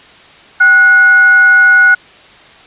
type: tone with frequency modulation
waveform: sine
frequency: 1464 Hz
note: F#6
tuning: 19 cents flat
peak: -3 dBFS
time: 0.6-1.95 s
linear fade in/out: 10 ms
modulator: 681 Hz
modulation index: 0.22
effects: white hiss -39 dBFS RMS until 2.66 s + resampled to 8000 Hz